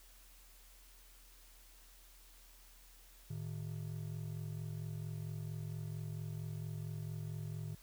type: ring-modulated tone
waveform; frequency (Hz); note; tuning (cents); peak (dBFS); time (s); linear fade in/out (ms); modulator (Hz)
triangle; 130.81; C3; 0; -35; 3.3-7.75; 5; 22.2
effects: added 41 Hz sine -60 dBFS peak until 7.82 s + white hiss -63 dBFS RMS until 7.82 s